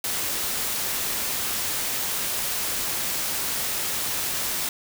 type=noise; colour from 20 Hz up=white; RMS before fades=-27 dBFS; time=0.04-4.69 s; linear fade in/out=2 ms; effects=none